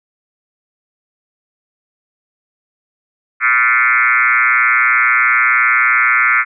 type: tone with frequency modulation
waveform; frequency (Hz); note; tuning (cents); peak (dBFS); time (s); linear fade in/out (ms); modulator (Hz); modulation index
sine; 1760; A6; 0; -9; 3.4-6.45; 50; 123; 4.2
effects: none